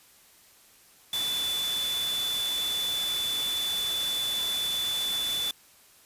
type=tone in noise; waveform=sine; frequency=3484 Hz; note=A7; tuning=18 cents flat; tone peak=-27 dBFS; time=1.13-5.51 s; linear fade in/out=2 ms; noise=white; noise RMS=-35 dBFS; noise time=1.13-5.51 s; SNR=+5 dB; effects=white hiss -57 dBFS RMS until 6.05 s + resampled to 32000 Hz